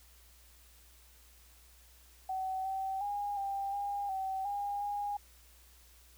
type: tone with pitch steps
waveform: sine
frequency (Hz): 758 / 770 / 816 / 791 / 808 / 767 / 811 / 818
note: F#5 / G5 / G#5 / G5 / G#5 / G5 / G#5 / G#5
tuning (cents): +42 / -31 / -31 / +15 / -48 / -38 / -41 / -26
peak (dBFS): -33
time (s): 2.29-5.17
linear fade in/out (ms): 5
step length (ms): 360
effects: added 60 Hz sine -60 dBFS peak until 6.17 s + white hiss -62 dBFS RMS until 6.17 s